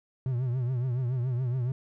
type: tone with vibrato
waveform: triangle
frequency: 125.3 Hz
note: B2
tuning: 25 cents sharp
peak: -24 dBFS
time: 0.26-1.72 s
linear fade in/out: 2 ms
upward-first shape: triangle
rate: 7.1 Hz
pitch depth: 120 cents each way
effects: none